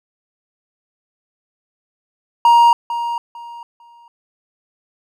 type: tone with echo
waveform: triangle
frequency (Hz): 941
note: A#5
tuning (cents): +16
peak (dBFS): -5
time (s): 2.45-2.73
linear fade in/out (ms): 2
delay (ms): 450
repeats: 3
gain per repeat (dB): -12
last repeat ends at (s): 4.08
effects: none